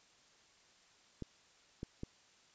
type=clicks; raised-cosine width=3 ms; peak=-28 dBFS; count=3; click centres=1.223 / 1.831 / 2.034 s; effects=white hiss -66 dBFS RMS until 2.54 s + resampled to 16000 Hz